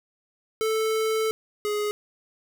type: tone pair in turn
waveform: square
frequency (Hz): 440 / 417.7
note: A4 / G#4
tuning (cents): 0 / +10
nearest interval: minor second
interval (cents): 90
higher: first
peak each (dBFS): -23 / -25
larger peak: first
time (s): 0.61-1.31 / 1.65-1.91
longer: first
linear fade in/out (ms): 0
effects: none